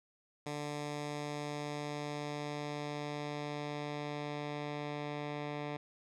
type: tone with low-pass filter sweep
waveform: 10% pulse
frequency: 147.3 Hz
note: D3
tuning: 6 cents sharp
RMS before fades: -40 dBFS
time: 0.46-5.77 s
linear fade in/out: 5 ms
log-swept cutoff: 8200 to 3100 Hz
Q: 0.96
effects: none